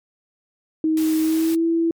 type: tone with pitch glide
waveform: sine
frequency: 315.9 to 331.8 Hz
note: D#4 to E4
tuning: +26 to +11 cents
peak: -16 dBFS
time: 0.84-1.91 s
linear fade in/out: 2 ms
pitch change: +85 cents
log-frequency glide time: 1.22-1.65 s
type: noise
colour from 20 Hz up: white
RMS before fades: -34 dBFS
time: 0.97-1.55 s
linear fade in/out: 2 ms
effects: MP3 96 kbps